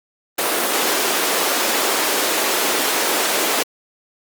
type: high-pass noise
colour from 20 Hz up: pink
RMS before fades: -19 dBFS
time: 0.38-3.63 s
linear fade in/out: 5 ms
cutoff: 310 Hz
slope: 24 dB/octave
effects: Opus 32 kbps